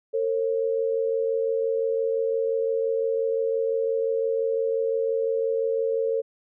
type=tone pair together; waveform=sine; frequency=453.6 / 539.4 Hz; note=A#4 / C#5; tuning=-47 / -47 cents; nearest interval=minor third; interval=300 cents; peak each=-23 / -27 dBFS; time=0.13-6.22 s; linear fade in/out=20 ms; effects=none